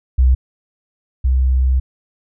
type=tone pair in turn; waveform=sine; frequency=63.7 / 64.55 Hz; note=C2 / C2; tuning=-46 / -23 cents; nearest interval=unison; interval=23 cents; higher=second; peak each=-8 / -11 dBFS; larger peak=first; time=0.18-0.35 / 1.24-1.8 s; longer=second; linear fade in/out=10 ms; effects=none